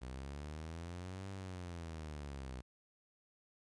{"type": "linear two-way sweep", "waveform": "sawtooth", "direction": "up then down", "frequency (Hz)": [61.74, 98, 61.74], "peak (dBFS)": -40, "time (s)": [0.01, 2.62], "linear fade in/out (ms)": 20, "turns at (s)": 1.3, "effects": ["resampled to 22050 Hz", "13-bit"]}